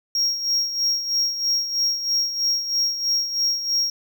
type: tone with tremolo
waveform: triangle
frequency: 5588 Hz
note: F8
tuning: in tune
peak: -16 dBFS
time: 0.15-3.9 s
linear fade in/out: 2 ms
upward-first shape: sine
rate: 3.1 Hz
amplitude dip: 65%
effects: none